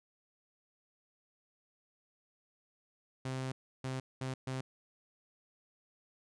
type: tone bursts at uneven times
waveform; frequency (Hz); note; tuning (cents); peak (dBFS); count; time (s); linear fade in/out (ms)
sawtooth; 130.81; C3; 0; -32; 4; 3.25-3.52 / 3.84-4 / 4.21-4.34 / 4.47-4.61; 5
effects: resampled to 22050 Hz